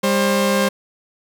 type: tone pair together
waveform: sawtooth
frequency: 200 / 532.5 Hz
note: G3 / C5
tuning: +35 / +30 cents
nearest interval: octave + perfect fourth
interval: 1695 cents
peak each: -14 dBFS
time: 0.03-0.69 s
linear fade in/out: 10 ms
effects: none